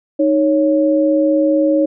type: tone pair together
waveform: sine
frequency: 310.1 / 554.4 Hz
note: D#4 / C#5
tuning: -6 / 0 cents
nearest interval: minor seventh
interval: 1006 cents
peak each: -13 / -14 dBFS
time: 0.19-1.86 s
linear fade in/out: 10 ms
effects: none